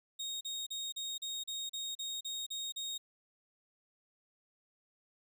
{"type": "tone bursts", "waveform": "30% pulse", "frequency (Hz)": 3729, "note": "A#7", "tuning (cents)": 0, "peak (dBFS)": -35, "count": 11, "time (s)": [0.19, 2.98], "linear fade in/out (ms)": 10, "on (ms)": 220, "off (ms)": 37, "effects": []}